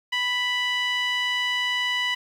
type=tone with band-pass filter; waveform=sawtooth; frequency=987.8 Hz; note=B5; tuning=in tune; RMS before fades=-25 dBFS; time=0.12-2.15 s; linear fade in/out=10 ms; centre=2500 Hz; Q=7.7; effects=9-bit